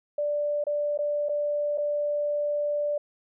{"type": "tone with dropouts", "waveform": "sine", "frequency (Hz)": 587.3, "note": "D5", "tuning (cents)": 0, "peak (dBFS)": -24, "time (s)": [0.18, 2.98], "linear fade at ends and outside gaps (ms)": 5, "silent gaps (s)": [[0.64, 0.667], [0.976, 0.988], [1.287, 1.293], [1.776, 1.781]], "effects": []}